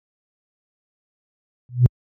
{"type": "tone with exponential growth", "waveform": "sine", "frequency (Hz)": 123.47, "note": "B2", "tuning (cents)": 0, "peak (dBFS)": -3, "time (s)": [1.69, 1.86], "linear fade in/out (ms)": 0, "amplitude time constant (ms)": 36, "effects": ["tanh soft clip ceiling -4 dBFS", "high-pass 60 Hz 12 dB/octave"]}